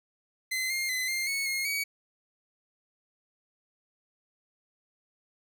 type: tone with pitch steps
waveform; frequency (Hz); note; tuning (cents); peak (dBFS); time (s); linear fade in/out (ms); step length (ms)
sawtooth; 2050 / 2121 / 2029 / 2109 / 2207 / 2149 / 2260; C7 / C7 / B6 / C7 / C#7 / C7 / C#7; -36 / +23 / +46 / +13 / -8 / +46 / +33; -25; 0.51-1.84; 10; 190
effects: none